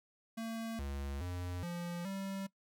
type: tone with pitch steps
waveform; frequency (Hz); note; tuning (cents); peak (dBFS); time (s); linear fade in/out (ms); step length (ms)
square; 226.4 / 69.6 / 89.3 / 173.3 / 194.5; A3 / C#2 / F2 / F3 / G3; +50 / +8 / +39 / -13 / -13; -39; 0.37-2.47; 10; 420
effects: noise-tail reverb RT60 0.1 s tail -20 dB re dry